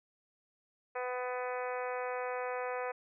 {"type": "harmonic tone", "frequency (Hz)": 250, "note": "B3", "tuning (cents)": 21, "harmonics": [2, 3, 4, 5, 6, 7, 8, 9, 10], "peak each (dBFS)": [-37, -41, -43, -45, -47, -48, -49, -50, -51], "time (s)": [0.95, 2.92], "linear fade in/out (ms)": 10, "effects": []}